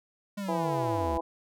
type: linear sweep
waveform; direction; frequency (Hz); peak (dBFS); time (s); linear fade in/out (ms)
square; down; 207.7 to 65.41; -33; 0.37-1.18; 10
type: harmonic tone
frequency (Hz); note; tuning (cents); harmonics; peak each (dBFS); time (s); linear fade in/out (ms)
165.8; E3; +10; 2 / 3 / 4 / 5 / 6; -34 / -34 / -34 / -34 / -34; 0.48-1.21; 10
effects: none